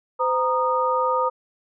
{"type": "tone cluster", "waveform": "sine", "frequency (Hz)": [512, 935, 1232], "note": ["C5", "A#5", "D#6"], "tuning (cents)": [-38, 5, -17], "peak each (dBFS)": -23, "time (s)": [0.19, 1.3], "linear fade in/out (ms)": 20, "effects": []}